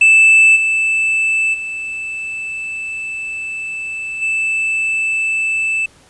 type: tone with level steps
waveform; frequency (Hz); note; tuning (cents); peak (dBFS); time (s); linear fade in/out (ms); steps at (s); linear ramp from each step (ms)
triangle; 2637; E7; 0; -4 / -11 / -20 / -13; 0.01-5.86; 5; 0.55 / 1.53 / 4.21; 20
effects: pink hiss -48 dBFS RMS until 6.09 s + resampled to 24000 Hz